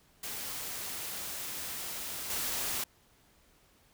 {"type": "noise with level steps", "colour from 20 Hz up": "white", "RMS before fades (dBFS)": [-39, -34], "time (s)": [0.23, 2.84], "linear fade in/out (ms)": 5, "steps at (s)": 2.3, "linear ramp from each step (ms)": 2, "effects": ["pink hiss -65 dBFS RMS until 3.93 s"]}